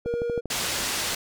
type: tone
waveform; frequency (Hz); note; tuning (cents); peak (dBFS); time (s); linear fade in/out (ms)
triangle; 474; A#4; +29; -23; 0.05-0.41; 20
type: click train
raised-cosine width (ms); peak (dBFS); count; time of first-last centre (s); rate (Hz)
2; -18; 6; 0.06-0.457; 12.6
type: low-pass noise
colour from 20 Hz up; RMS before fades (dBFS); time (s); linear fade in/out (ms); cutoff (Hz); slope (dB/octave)
white; -28; 0.5-1.15; 5; 7300; 12
effects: none